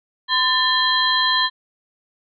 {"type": "tone cluster", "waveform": "sine", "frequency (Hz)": [1023, 1778, 3226, 4055], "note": ["C6", "A6", "G7", "B7"], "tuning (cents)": [-39, 18, 49, 45], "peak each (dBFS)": -21, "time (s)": [0.28, 1.5], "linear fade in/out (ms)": 50, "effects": []}